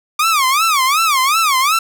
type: tone with vibrato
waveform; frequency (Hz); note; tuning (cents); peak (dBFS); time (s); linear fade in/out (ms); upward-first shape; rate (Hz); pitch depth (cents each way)
sawtooth; 1174.7; D6; 0; -8; 0.19-1.79; 5; sine; 2.7; 230
effects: none